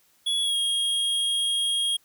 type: tone with pitch glide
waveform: square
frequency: 3374 to 3263 Hz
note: G#7 to G#7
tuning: +27 to -31 cents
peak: -23 dBFS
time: 0.26-1.97 s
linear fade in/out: 10 ms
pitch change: -58 cents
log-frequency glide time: 0.42-0.57 s
effects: white hiss -63 dBFS RMS until 2.04 s